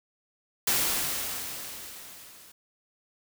white noise with level ramp, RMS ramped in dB -24 to -52 dBFS, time 0.67-2.52 s, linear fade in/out 5 ms, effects none

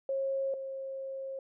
sine tone pair in turn, 541 / 537 Hz, C#5 / C5, -42 / +45 cents, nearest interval unison, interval 13 cents, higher first, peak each -29 / -36 dBFS, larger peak first, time 0.09-0.54 / 0.54-1.39 s, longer second, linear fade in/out 2 ms, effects none

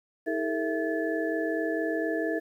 sine tone cluster, 320.9 / 407.7 / 452 / 661 / 1728 Hz, E4 / G#4 / A4 / E5 / A6, -46 / -32 / +47 / +5 / -32 cents, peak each -30 / -36 / -32 / -33 / -35 dBFS, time 0.26-2.4 s, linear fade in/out 20 ms, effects 10-bit

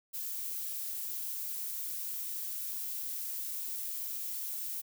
violet noise, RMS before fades -38 dBFS, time 0.13-4.82 s, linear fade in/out 20 ms, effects none

